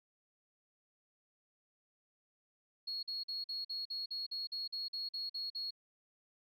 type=tone bursts; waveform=sine; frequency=4319 Hz; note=C#8; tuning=46 cents flat; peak=-36 dBFS; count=14; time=2.87-5.708 s; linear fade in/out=10 ms; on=160 ms; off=46 ms; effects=tanh soft clip ceiling -32 dBFS + MP3 64 kbps